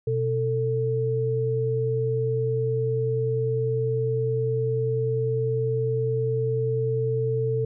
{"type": "tone pair together", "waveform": "sine", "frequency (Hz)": [124.44, 445], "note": ["B2", "A4"], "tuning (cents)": [14, 20], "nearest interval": "octave + minor seventh", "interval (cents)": 2206, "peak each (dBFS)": [-25, -24], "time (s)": [0.07, 7.65], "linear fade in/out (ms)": 5, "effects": []}